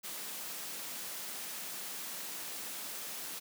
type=high-pass noise; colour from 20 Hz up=white; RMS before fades=-42 dBFS; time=0.03-3.4 s; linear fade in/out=20 ms; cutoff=150 Hz; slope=48 dB/octave; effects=none